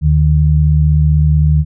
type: tone pair together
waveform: sine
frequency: 75.9 / 151.8 Hz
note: D#2 / D#3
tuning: -42 / -42 cents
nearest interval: octave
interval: 1200 cents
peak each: -10 dBFS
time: 0.01-1.65 s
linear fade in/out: 50 ms
effects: none